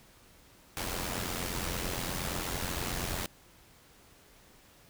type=noise with amplitude modulation; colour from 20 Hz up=pink; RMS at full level=-32 dBFS; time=0.77-3.26 s; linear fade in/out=0 ms; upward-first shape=sine; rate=88.6 Hz; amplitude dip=65%; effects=pink hiss -59 dBFS RMS until 4.89 s